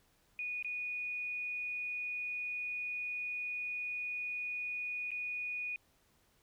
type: tone with dropouts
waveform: sine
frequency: 2465 Hz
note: D#7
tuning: 17 cents flat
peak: -36 dBFS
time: 0.39-5.76 s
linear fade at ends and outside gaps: 1 ms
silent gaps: 0.626-0.646 / 5.107-5.116 s
effects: pink hiss -71 dBFS RMS until 6.42 s